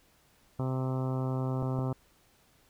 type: harmonic tone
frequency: 130.2 Hz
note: C3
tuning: 8 cents flat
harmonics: 1 / 2 / 3 / 4 / 5 / 6 / 7 / 8 / 9 / 10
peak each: -30 / -36 / -40 / -42 / -44 / -46 / -47 / -48 / -49 / -50 dBFS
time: 0.59-1.93 s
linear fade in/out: 5 ms
type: clicks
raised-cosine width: 2 ms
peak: -23 dBFS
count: 2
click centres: 1.626 / 1.79 s
effects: pink hiss -65 dBFS RMS until 2.69 s